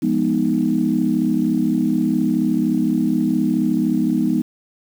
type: chord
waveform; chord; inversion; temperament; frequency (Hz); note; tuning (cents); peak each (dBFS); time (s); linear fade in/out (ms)
sine; F half-diminished seventh; none; equal with one note detuned; 173.61 / 207.7 / 246.9 / 311.1; F3 / Ab3 / Cb4 / Eb4; -10 / 0 / 0 / 0; -24 / -21 / -19 / -20; 0.02-4.42; 10
effects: tanh soft clip ceiling -5 dBFS + 7-bit